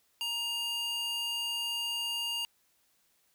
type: tone with high-pass filter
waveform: square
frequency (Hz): 941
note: A#5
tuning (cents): +16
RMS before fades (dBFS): -34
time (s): 0.21-2.45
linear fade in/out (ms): 0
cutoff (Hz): 2400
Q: 2.7
effects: white hiss -71 dBFS RMS until 3.34 s